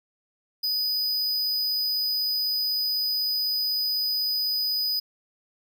square tone, 4978 Hz, D#8, in tune, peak -24 dBFS, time 0.63-5 s, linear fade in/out 10 ms, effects none

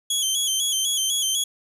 20% pulse tone with vibrato, 3229 Hz, G#7, 49 cents flat, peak -15 dBFS, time 0.1-1.44 s, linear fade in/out 5 ms, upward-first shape square, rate 4 Hz, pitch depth 62 cents each way, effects none

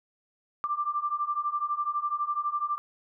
sine beating tone pair, 1174.7 / 1186.7 Hz, D6 / D6, 0 / +18 cents, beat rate 12 Hz, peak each -31 / -29 dBFS, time 0.64-2.78 s, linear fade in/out 0 ms, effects none

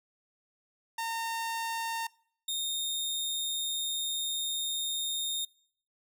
sawtooth tone pair in turn, 913 / 3675 Hz, A#5 / A#7, -36 / -25 cents, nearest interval 2 octaves, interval 2411 cents, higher second, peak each -28 dBFS, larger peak neither, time 0.98-2.07 / 2.48-5.45 s, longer second, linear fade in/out 5 ms, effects noise-tail reverb RT60 0.6 s tail -24 dB re dry

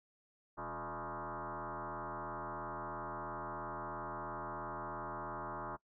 sine tone with frequency modulation, 121.5 Hz, B2, 28 cents flat, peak -40 dBFS, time 0.57-5.77 s, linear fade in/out 20 ms, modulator 160 Hz, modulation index 7.8, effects noise-tail reverb RT60 0.1 s tail -21 dB re dry

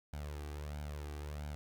sawtooth tone with flanger, 73.9 Hz, D2, 11 cents sharp, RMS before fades -43 dBFS, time 0.13-1.55 s, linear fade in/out 0 ms, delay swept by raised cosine 1.3 to 2.6 ms, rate 1.5 Hz, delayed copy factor +0.65, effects none

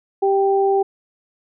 sine tone pair together, 392 / 784 Hz, G4 / G5, 0 / 0 cents, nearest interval octave, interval 1200 cents, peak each -15 / -19 dBFS, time 0.22-0.83 s, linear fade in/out 10 ms, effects none

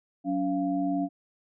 sine tone cluster, 185.4 / 283 / 691 Hz, F#3 / C#4 / F5, +4 / +36 / -19 cents, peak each -34 / -26 / -32 dBFS, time 0.24-1.09 s, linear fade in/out 50 ms, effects none

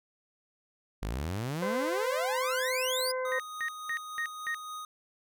sawtooth exponential sweep, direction up, 47.21 to 5120 Hz, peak -28 dBFS, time 1.02-3.12 s, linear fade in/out 10 ms
harmonic tone, 513 Hz, C5, 34 cents flat, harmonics 1 / 2 / 3 / 4, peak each -31 / -37 / -41 / -43 dBFS, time 1.62-3.39 s, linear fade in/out 5 ms
square tone with tremolo, 1244.5 Hz, D#6, in tune, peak -38 dBFS, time 3.25-4.85 s, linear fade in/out 2 ms, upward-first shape sine, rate 3.5 Hz, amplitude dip 30%
sine tone bursts, 1861 Hz, A#6, 3 cents flat, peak -30 dBFS, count 5, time 3.32-4.545 s, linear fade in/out 0 ms, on 77 ms, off 210 ms
effects none

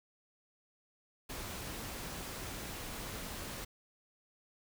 pink noise, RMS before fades -43 dBFS, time 1.29-3.65 s, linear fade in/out 10 ms, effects none

